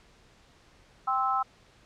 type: chord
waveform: sine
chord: C major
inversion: second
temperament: just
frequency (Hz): 784.9 / 1046.5 / 1308.1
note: G5 / C6 / E6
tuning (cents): +2 / 0 / -14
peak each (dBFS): -29 / -31 / -27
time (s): 1.07-1.43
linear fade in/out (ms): 10
effects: pink hiss -59 dBFS RMS until 1.85 s + low-pass 6000 Hz 12 dB/octave